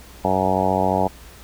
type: harmonic tone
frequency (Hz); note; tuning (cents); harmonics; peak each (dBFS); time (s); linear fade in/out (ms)
94.3; F#2; +33; 1 / 2 / 3 / 4 / 5 / 6 / 7 / 8 / 9 / 10; -29 / -25 / -28 / -29 / -27 / -26 / -24 / -25 / -23 / -30; 0.24-1.08; 10
effects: added 60 Hz sine -45 dBFS peak until 1.43 s + pink hiss -45 dBFS RMS until 1.43 s